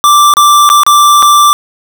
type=tone with dropouts; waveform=square; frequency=1174.7 Hz; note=D6; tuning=in tune; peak=-3 dBFS; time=0.04-1.53 s; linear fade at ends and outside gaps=0 ms; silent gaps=0.338-0.369 / 0.691-0.7 / 0.834-0.865 / 1.224-1.228 s; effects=none